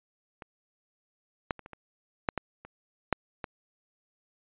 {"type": "clicks", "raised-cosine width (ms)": 0.5, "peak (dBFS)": [-27, -12, -29, -30, -28, -10, -15, -30, -8, -19], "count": 10, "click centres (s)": [0.422, 1.508, 1.593, 1.661, 1.733, 2.288, 2.377, 2.65, 3.127, 3.442], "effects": ["resampled to 8000 Hz"]}